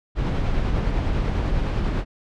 brown noise with tremolo, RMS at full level -21 dBFS, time 0.15-2.05 s, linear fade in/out 50 ms, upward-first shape sine, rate 10 Hz, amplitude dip 25%, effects low-pass 4000 Hz 12 dB/octave

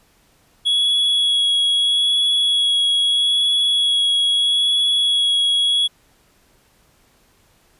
triangle tone with vibrato, 3349 Hz, G#7, 14 cents sharp, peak -13 dBFS, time 0.65-5.88 s, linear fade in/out 20 ms, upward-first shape sine, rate 0.78 Hz, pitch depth 12 cents each way, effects pink hiss -57 dBFS RMS until 7.79 s + resampled to 32000 Hz

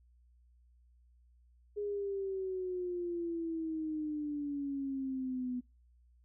sine exponential sweep, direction down, 415.3 to 246.9 Hz, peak -34 dBFS, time 1.76-5.61 s, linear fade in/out 20 ms, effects noise-tail reverb RT60 0.3 s tail -26 dB re dry + added 60 Hz sine -62 dBFS peak until 6.24 s

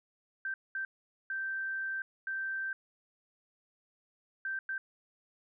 sine tone bursts at uneven times, 1562 Hz, G6, 7 cents flat, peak -33 dBFS, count 6, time 0.45-0.54 / 0.75-0.85 / 1.3-2.02 / 2.27-2.73 / 4.45-4.59 / 4.69-4.78 s, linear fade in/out 2 ms, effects none

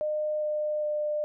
sine tone with pitch steps, 608 / 604.1 / 600.3 Hz, D#5 / D5 / D5, -40 / +49 / +38 cents, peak -26 dBFS, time 0.01-1.24 s, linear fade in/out 0 ms, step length 410 ms, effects none

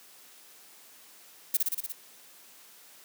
violet noise with echo, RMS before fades -24 dBFS, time 1.54-1.57 s, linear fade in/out 5 ms, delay 59 ms, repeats 6, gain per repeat -2 dB, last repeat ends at 1.924 s, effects white hiss -54 dBFS RMS until 3.04 s + high-pass 200 Hz 12 dB/octave

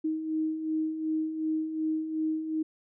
sine beating tone pair, 312.4 / 315.1 Hz, D#4 / D#4, +7 / +22 cents, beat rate 2.7 Hz, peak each -36 / -28 dBFS, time 0.04-2.63 s, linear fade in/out 10 ms, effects none

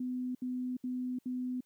sine tone bursts, 251.7 Hz, B3, 33 cents sharp, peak -33 dBFS, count 4, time 0-1.607 s, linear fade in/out 5 ms, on 350 ms, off 69 ms, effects white hiss -75 dBFS RMS until 1.65 s

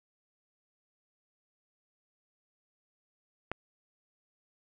click, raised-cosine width 0.5 ms, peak -18 dBFS, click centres 3.516 s, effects none

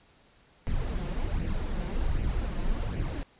brown noise with flanger, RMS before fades -29 dBFS, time 0.67-3.23 s, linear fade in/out 0 ms, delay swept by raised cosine 0.41 to 5.81 ms, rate 1.3 Hz, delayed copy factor +0.6, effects pink hiss -61 dBFS RMS until 3.39 s + resampled to 8000 Hz

